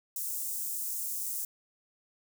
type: high-pass noise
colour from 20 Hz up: white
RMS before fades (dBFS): -35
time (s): 0.16-1.45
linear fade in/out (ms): 2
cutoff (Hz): 7000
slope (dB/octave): 24
effects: none